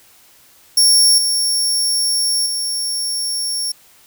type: tone with level steps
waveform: 25% pulse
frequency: 5490 Hz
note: F8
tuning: 31 cents flat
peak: -4 / -10 / -14 dBFS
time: 0.77-3.72 s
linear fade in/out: 5 ms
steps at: 1.18 / 2.46 s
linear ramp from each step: 2 ms
effects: white hiss -49 dBFS RMS until 4.06 s